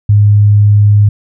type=tone; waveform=sine; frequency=103.5 Hz; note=G#2; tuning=5 cents flat; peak=-3 dBFS; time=0.09-1.09 s; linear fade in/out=5 ms; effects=none